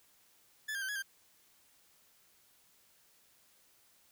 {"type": "tone with pitch steps", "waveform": "40% pulse", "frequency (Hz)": [1732, 1604, 1543, 1673, 1581], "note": ["A6", "G6", "G6", "G#6", "G6"], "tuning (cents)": [-28, 39, -28, 12, 14], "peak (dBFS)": -35, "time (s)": [0.68, 1.025], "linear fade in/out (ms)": 10, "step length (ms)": 69, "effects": ["white hiss -67 dBFS RMS until 4.11 s"]}